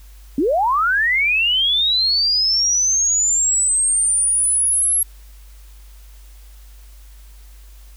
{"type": "linear sweep", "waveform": "sine", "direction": "up", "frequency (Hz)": [250, 11270], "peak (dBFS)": -14, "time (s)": [0.38, 5.03], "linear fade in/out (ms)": 2, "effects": ["added 50 Hz sine -39 dBFS peak until 7.96 s", "white hiss -52 dBFS RMS until 7.96 s"]}